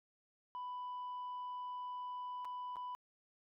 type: tone with dropouts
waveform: sine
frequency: 993 Hz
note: B5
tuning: 9 cents sharp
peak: -39 dBFS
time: 0.55-2.95 s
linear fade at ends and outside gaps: 0 ms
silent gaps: 2.447-2.452 / 2.758-2.767 s
effects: tanh soft clip ceiling -40 dBFS